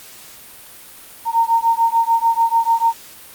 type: beating tone pair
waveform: sine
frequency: 915 / 921.8 Hz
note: A#5 / A#5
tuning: -32 / -20 cents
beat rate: 6.8 Hz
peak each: -16 dBFS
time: 1.25-2.94 s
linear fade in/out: 50 ms
effects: white hiss -40 dBFS RMS until 3.34 s + Opus 48 kbps